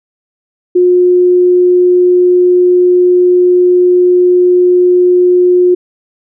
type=tone; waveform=sine; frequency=359.2 Hz; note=F4; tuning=49 cents sharp; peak=-4 dBFS; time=0.75-5.75 s; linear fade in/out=10 ms; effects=none